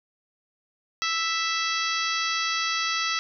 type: harmonic tone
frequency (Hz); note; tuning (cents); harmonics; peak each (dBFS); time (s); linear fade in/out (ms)
659.3; E5; 0; 2 / 3 / 4 / 5 / 6 / 7 / 8 / 9; -29 / -31 / -32 / -33 / -34 / -34 / -35 / -36; 1.02-3.19; 0
effects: none